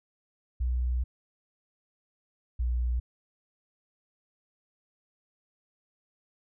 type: tone pair in turn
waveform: sine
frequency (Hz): 61.74 / 60.5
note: B1 / B1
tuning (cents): 0 / -35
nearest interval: unison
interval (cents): 35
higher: first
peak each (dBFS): -25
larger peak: neither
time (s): 0.6-1.04 / 2.59-3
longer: first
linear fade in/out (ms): 10
effects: none